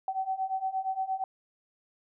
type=beating tone pair; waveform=sine; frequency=758 / 766.6 Hz; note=F#5 / G5; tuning=+42 / -39 cents; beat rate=8.6 Hz; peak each=-33 / -31 dBFS; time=0.08-1.24 s; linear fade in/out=2 ms; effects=none